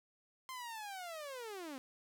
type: linear sweep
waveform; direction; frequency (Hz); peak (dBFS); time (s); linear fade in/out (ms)
sawtooth; down; 1054 to 251.2; -40; 0.49-1.78; 0
effects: none